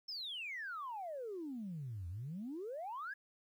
sine exponential two-way sweep, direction down then up, 5400 to 82.41 to 1722 Hz, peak -40 dBFS, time 0.08-3.14 s, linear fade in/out 10 ms, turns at 2.08 s, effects tanh soft clip ceiling -37 dBFS + 12-bit

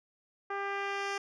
10% pulse tone with low-pass filter sweep, 398 Hz, G4, 26 cents sharp, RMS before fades -35 dBFS, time 0.5-1.18 s, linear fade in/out 5 ms, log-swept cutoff 1400 to 6000 Hz, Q 1, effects none

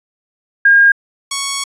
sine / 5% pulse tone pair in turn, 1619 / 1110.5 Hz, G#6 / C#6, -45 / +3 cents, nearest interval perfect fifth, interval 652 cents, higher first, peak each -5 dBFS, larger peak neither, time 0.65-0.92 / 1.31-1.64 s, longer second, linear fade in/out 5 ms, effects resampled to 22050 Hz

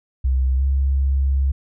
sine tone with pitch glide, 65 to 67.88 Hz, C2 to C#2, -11 to -36 cents, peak -15 dBFS, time 0.24-1.52 s, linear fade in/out 10 ms, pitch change +75 cents, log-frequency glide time 0.57-0.62 s, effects none

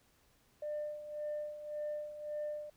sine tone with tremolo, 598 Hz, D5, 31 cents sharp, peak -34 dBFS, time 0.62-2.7 s, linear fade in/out 5 ms, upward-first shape sine, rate 1.8 Hz, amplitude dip 70%, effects tanh soft clip ceiling -33 dBFS + pink hiss -70 dBFS RMS until 2.76 s

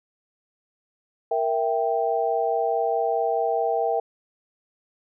sine chord, E diminished, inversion second, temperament equal, 466.2 / 659.3 / 784 Hz, Bb4 / E5 / G5, 0 / 0 / 0 cents, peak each -25 dBFS, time 1.31-4 s, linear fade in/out 5 ms, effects none

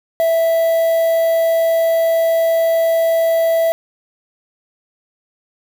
triangle tone with quantisation, 659.3 Hz, E5, in tune, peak -10 dBFS, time 0.2-3.72 s, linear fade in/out 0 ms, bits 5, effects none

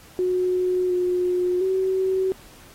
sine tone with pitch steps, 364.9 / 359.8 / 378.2 Hz, F#4 / F#4 / F#4, -24 / -48 / +38 cents, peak -19 dBFS, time 0.19-2.32 s, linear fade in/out 0 ms, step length 710 ms, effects pink hiss -49 dBFS RMS until 2.74 s + AAC 48 kbps

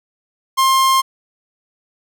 45% pulse tone, 1060 Hz, C6, 22 cents sharp, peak -11 dBFS, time 0.57-1.02 s, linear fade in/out 20 ms, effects none

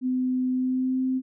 sine tone with pitch glide, 255 to 259.3 Hz, C4 to C4, -44 to -15 cents, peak -22 dBFS, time 0.01-1.22 s, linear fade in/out 50 ms, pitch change +29 cents, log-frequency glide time 0.51-1 s, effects none

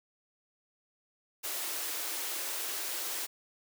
white high-pass noise, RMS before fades -36 dBFS, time 1.43-3.27 s, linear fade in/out 20 ms, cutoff 290 Hz, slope 96 dB/octave, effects none

